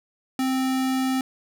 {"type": "tone", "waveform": "square", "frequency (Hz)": 261.6, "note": "C4", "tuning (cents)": 0, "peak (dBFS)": -22, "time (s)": [0.39, 1.21], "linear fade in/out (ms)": 2, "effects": []}